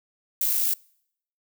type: noise with amplitude modulation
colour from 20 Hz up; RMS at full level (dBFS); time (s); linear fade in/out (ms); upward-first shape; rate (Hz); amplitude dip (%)
violet; -22; 0.41-0.74; 5; sine; 54.1; 35
effects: noise-tail reverb RT60 0.7 s tail -26 dB re dry